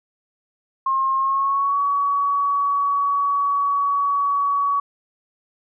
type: tone with pitch glide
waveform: sine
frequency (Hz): 1070 to 1129.7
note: C6 to C#6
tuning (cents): +38 to +32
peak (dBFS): -17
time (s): 0.86-4.8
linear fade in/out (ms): 5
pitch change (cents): +94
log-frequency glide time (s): 1.17-1.8
effects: none